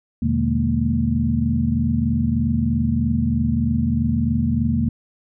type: tone cluster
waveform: sine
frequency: 82 / 123.8 / 150.4 / 207.7 / 230.9 Hz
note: E2 / B2 / D3 / G#3 / A#3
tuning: -9 / +5 / +42 / 0 / -16 cents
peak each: -23 / -25 / -26 / -26 / -20 dBFS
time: 0.22-4.89 s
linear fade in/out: 5 ms
effects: none